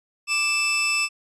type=tone pair together; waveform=sawtooth; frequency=1174.7 / 2637 Hz; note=D6 / E7; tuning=0 / 0 cents; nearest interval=octave + major second; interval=1400 cents; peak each=-27 / -17 dBFS; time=0.27-1.09 s; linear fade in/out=50 ms; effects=resampled to 22050 Hz